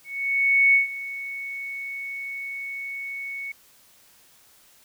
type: tone with ADSR envelope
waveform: sine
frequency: 2217 Hz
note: C#7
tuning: in tune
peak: -13 dBFS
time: 0.04-3.52 s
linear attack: 700 ms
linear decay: 130 ms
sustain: -17 dB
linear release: 5 ms
effects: white hiss -56 dBFS RMS until 4.84 s